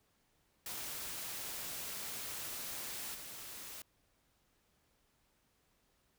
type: noise with level steps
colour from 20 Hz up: white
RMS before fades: -43 / -48 dBFS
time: 0.66-3.82 s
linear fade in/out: 2 ms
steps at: 3.14 s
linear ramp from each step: 10 ms
effects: pink hiss -75 dBFS RMS until 6.18 s